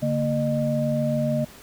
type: tone cluster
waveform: sine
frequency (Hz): 143.8 / 231 / 610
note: D3 / A#3 / D#5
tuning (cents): -36 / -16 / -34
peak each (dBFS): -25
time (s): 0.02-1.45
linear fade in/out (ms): 10
effects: pink hiss -46 dBFS RMS until 1.62 s